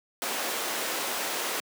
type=high-pass noise; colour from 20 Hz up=pink; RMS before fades=-31 dBFS; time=0.22-1.6 s; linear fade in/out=0 ms; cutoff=390 Hz; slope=12 dB/octave; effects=high-pass 200 Hz 12 dB/octave